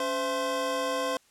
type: tone cluster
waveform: square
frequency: 279.6 / 514 / 668 / 1054 Hz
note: C#4 / C5 / E5 / C6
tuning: +15 / -31 / +23 / +12 cents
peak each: -38 / -31 / -36 / -33 dBFS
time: 0-1.17 s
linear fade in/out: 2 ms
effects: white hiss -63 dBFS RMS until 1.3 s + low-pass 10000 Hz 12 dB/octave